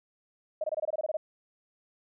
sine tone bursts, 622.3 Hz, D#5, in tune, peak -27 dBFS, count 11, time 0.61-1.17 s, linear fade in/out 5 ms, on 30 ms, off 23 ms, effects none

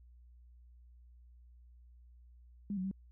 sine tone with pitch steps, 202.7 / 185.5 / 192.4 Hz, G#3 / F#3 / G3, -42 / +5 / -32 cents, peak -34 dBFS, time 2.7-2.913 s, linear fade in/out 2 ms, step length 71 ms, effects added 60 Hz sine -56 dBFS peak until 3.11 s

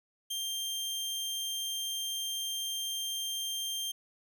sawtooth tone, 3176 Hz, G7, 22 cents sharp, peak -30 dBFS, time 0.3-3.92 s, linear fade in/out 10 ms, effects none

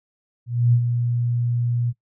sine tone with ADSR envelope, 120 Hz, B2, 49 cents flat, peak -12 dBFS, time 0.46-1.93 s, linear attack 270 ms, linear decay 73 ms, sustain -7 dB, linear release 39 ms, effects noise-tail reverb RT60 0.1 s tail -20 dB re dry

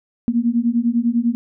sine beating tone pair, 230.7 / 240.7 Hz, A#3 / B3, -18 / -44 cents, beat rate 10 Hz, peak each -18 dBFS, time 0.28-1.35 s, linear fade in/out 0 ms, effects none

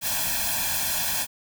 white noise with comb filter, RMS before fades -26 dBFS, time 0.01-1.27 s, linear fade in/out 50 ms, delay 1.2 ms, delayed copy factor +1, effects none

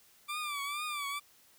20% pulse tone with vibrato, 1173 Hz, D6, 2 cents flat, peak -30 dBFS, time 0.28-1.2 s, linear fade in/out 20 ms, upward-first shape triangle, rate 2.2 Hz, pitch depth 95 cents each way, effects white hiss -63 dBFS RMS until 1.58 s

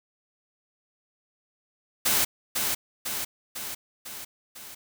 white noise with echo, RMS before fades -23 dBFS, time 2.05-2.25 s, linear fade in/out 10 ms, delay 500 ms, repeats 5, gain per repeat -4 dB, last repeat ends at 4.75 s, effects none

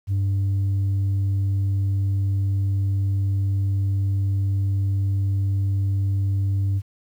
sine tone, 98 Hz, G2, in tune, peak -16 dBFS, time 0.07-6.82 s, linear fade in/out 50 ms, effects tanh soft clip ceiling -18 dBFS + 9-bit

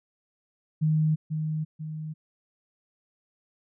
sine tone with echo, 155.56 Hz, D#3, in tune, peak -20 dBFS, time 0.81-1.16 s, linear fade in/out 20 ms, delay 490 ms, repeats 2, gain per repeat -6 dB, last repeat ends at 2.14 s, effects none

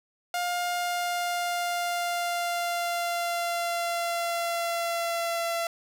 sawtooth tone with pitch glide, 707 to 676.2 Hz, F5 to E5, +21 to +44 cents, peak -23 dBFS, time 0.34-5.67 s, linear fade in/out 2 ms, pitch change -77 cents, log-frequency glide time 0.73-5.49 s, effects none

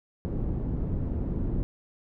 pink low-pass noise, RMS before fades -29 dBFS, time 0.25-1.63 s, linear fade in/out 0 ms, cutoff 270 Hz, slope 12 dB/octave, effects none

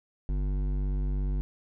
sine tone with hard clipping, 48.58 Hz, G1, 15 cents flat, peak -28 dBFS, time 0.29-1.41 s, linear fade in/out 0 ms, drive 12 dB, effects none

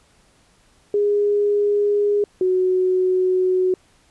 sine tone pair in turn, 411.1 / 369.6 Hz, G#4 / F#4, -18 / -2 cents, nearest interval major second, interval 184 cents, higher first, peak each -15 / -15 dBFS, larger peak neither, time 0.94-2.24 / 2.41-3.74 s, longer second, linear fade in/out 2 ms, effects pink hiss -57 dBFS RMS until 4.1 s + resampled to 24000 Hz

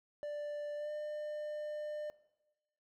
triangle tone with pitch glide, 589 to 600 Hz, D5 to D5, +5 to +37 cents, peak -36 dBFS, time 0.23-2.1 s, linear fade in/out 0 ms, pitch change +32 cents, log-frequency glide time 0.76-0.9 s, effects noise-tail reverb RT60 1.0 s tail -19 dB re dry

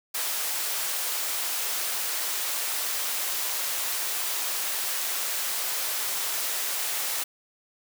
white high-pass noise, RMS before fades -29 dBFS, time 0.14-7.24 s, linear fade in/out 10 ms, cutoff 530 Hz, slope 12 dB/octave, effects none

